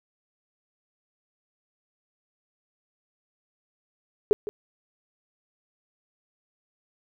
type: tone with echo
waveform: sine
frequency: 418.6 Hz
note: G#4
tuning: 14 cents sharp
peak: -14 dBFS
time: 4.31-4.33 s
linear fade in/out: 0 ms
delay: 160 ms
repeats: 1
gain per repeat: -14 dB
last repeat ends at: 4.49 s
effects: none